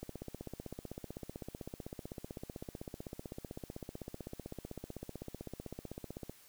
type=click train; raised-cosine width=2 ms; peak=-29 dBFS; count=100; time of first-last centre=0.03-6.296 s; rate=15.8 Hz; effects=white hiss -61 dBFS RMS until 6.48 s